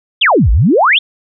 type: exponential two-way sweep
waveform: sine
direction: down then up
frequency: 3723 to 48.03 to 3723 Hz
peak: -6 dBFS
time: 0.21-0.99 s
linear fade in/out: 10 ms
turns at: 0.51 s
effects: none